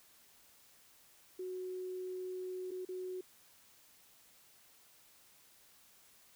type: tone with dropouts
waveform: sine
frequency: 368.6 Hz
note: F#4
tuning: 7 cents flat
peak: -39 dBFS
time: 1.39-3.21 s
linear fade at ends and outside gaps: 5 ms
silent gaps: 2.709-2.715 / 2.851-2.888 s
effects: white hiss -64 dBFS RMS until 6.35 s